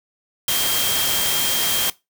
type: tone in noise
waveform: sine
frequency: 3200 Hz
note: G7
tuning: 35 cents sharp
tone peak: -23 dBFS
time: 0.48-1.9 s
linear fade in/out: 2 ms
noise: white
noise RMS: -21 dBFS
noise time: 0.48-1.9 s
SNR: -5 dB
effects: noise-tail reverb RT60 0.2 s tail -19 dB re dry